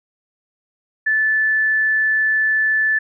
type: tone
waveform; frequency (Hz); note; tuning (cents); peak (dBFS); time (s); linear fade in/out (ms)
sine; 1747; A6; -13; -14; 1.06-2.99; 10
effects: none